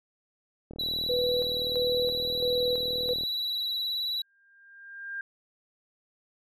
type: click train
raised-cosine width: 2 ms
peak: -28 dBFS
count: 101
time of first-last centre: 0.71-3.235 s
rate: 39.6 Hz
type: tone with vibrato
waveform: triangle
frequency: 3925 Hz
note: B7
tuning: 11 cents flat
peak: -27 dBFS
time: 0.79-4.22 s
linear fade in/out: 5 ms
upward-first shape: sine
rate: 19 Hz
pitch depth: 27 cents each way
type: tone with tremolo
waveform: sine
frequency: 493.9 Hz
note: B4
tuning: in tune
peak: -25 dBFS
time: 1.09-3.14 s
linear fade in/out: 10 ms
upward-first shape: square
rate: 1.5 Hz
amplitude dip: 60%
type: tone with exponential growth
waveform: sine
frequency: 1600 Hz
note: G6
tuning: 35 cents sharp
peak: -31 dBFS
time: 4.15-5.21 s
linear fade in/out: 2 ms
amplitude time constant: 230 ms
effects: none